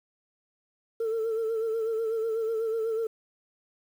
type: tone with vibrato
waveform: sine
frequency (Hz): 448.3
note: A4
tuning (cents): +32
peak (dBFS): -24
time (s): 1-3.07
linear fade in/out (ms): 5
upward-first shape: sine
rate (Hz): 8.1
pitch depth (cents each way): 46
effects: tanh soft clip ceiling -24 dBFS + 9-bit